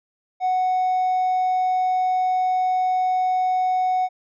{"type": "tone", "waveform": "triangle", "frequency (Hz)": 740, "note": "F#5", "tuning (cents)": 0, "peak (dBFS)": -15, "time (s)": [0.4, 4.09], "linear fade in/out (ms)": 50, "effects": ["tanh soft clip ceiling -13 dBFS", "resampled to 16000 Hz"]}